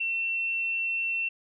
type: tone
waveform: sine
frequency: 2702 Hz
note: E7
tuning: 42 cents sharp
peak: -26 dBFS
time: 0-1.29 s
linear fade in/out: 10 ms
effects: none